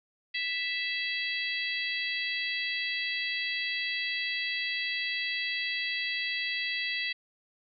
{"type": "harmonic tone", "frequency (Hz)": 659.3, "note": "E5", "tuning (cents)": 0, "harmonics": [3, 4, 5, 6, 7], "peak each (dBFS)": [-33, -35, -37, -39, -40], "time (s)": [0.34, 7.13], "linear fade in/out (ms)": 10, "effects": []}